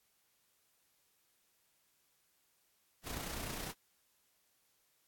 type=noise with amplitude modulation; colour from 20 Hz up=pink; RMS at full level=-40 dBFS; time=3.03-3.74 s; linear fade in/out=50 ms; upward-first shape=sine; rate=30.1 Hz; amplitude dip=50%; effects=white hiss -75 dBFS RMS until 5.07 s + AAC 64 kbps